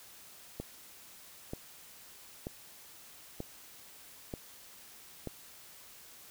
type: click train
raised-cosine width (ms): 2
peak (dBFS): -24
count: 6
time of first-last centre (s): 0.6-5.273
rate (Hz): 1.07
effects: white hiss -54 dBFS RMS until 6.3 s